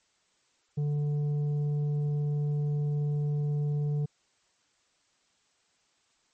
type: tone with tanh clipping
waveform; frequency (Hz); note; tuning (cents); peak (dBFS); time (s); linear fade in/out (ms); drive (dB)
triangle; 146.9; D3; +1; -27; 0.77-4.06; 10; 10
effects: white hiss -70 dBFS RMS until 6.33 s + MP3 32 kbps